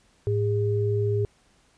sine tone pair together, 107.7 / 406.6 Hz, A2 / G#4, -37 / -37 cents, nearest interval octave + major seventh, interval 2300 cents, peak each -23 / -25 dBFS, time 0.27-1.25 s, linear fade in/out 0 ms, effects pink hiss -62 dBFS RMS until 1.77 s + resampled to 22050 Hz

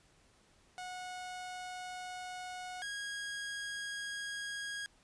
sawtooth tone pair in turn, 731 / 1641 Hz, F#5 / G#6, -21 / -21 cents, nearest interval octave + major second, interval 1400 cents, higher second, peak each -38 / -35 dBFS, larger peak second, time 0.78-2.82 / 2.82-4.86 s, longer neither, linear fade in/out 0 ms, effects pink hiss -67 dBFS RMS until 5.03 s + resampled to 22050 Hz

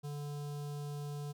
square tone with notch filter, 145.6 Hz, D3, 15 cents flat, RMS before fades -41 dBFS, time 0.03-1.33 s, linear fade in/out 20 ms, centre 2000 Hz, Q 0.84, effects none

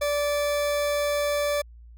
40% pulse tone, 582 Hz, D5, 16 cents flat, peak -22 dBFS, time 0.01-1.62 s, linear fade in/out 10 ms, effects added 58 Hz sine -44 dBFS peak until 1.97 s

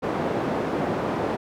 white band-pass noise, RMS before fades -26 dBFS, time 0.02-1.37 s, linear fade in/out 20 ms, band 140 to 640 Hz, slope 12 dB/octave, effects none

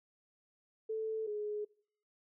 sine tone pair in turn, 440 / 419.4 Hz, A4 / G#4, 0 / +17 cents, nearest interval minor second, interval 83 cents, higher first, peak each -34 / -35 dBFS, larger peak first, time 0.89-1.27 / 1.27-1.65 s, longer neither, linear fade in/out 10 ms, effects noise-tail reverb RT60 0.6 s tail -24 dB re dry

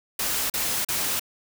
white noise bursts, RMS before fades -26 dBFS, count 3, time 0.19-1.196 s, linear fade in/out 5 ms, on 310 ms, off 38 ms, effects none

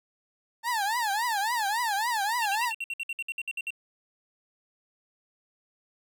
30% pulse tone with vibrato, 880 Hz, A5, in tune, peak -23 dBFS, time 0.63-2.73 s, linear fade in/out 50 ms, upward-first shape triangle, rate 3.6 Hz, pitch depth 230 cents each way
triangle tone bursts, 2734 Hz, F7, 37 cents flat, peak -28 dBFS, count 14, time 2.42-3.705 s, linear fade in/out 2 ms, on 37 ms, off 59 ms
effects none

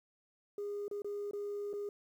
sine tone with dropouts, 408.9 Hz, G#4, 27 cents flat, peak -35 dBFS, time 0.58-1.89 s, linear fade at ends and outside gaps 2 ms, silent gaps 0.881-0.912 / 1.02-1.045 / 1.311-1.333 / 1.731-1.736 s, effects tanh soft clip ceiling -34 dBFS + 11-bit

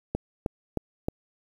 click train, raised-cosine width 2 ms, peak -13 dBFS, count 4, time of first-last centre 0.15-1.085 s, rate 3.21 Hz, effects 8-bit

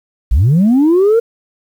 sine linear sweep, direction up, 46.25 to 473 Hz, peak -5 dBFS, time 0.31-1.2 s, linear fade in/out 10 ms, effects tanh soft clip ceiling -5 dBFS + 7-bit

